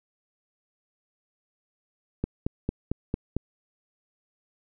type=click train; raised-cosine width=3 ms; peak=-13 dBFS; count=6; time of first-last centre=2.24-3.366 s; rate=4.44 Hz; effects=none